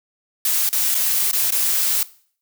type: noise with dropouts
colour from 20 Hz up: blue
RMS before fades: -19 dBFS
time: 0.45-2.03 s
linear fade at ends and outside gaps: 2 ms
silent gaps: 0.691-0.728 / 0.946-0.95 / 1.314-1.331 / 1.506-1.521 s
effects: noise-tail reverb RT60 0.5 s tail -19 dB re dry